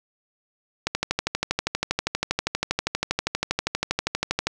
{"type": "click train", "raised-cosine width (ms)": 0.2, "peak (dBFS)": -5, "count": 46, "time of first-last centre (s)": [0.87, 4.47], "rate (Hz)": 12.5, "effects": []}